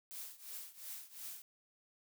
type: noise with tremolo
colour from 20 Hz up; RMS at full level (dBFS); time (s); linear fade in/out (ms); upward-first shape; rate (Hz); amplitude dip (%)
blue; -45; 0.11-1.42; 0; triangle; 2.8; 90
effects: none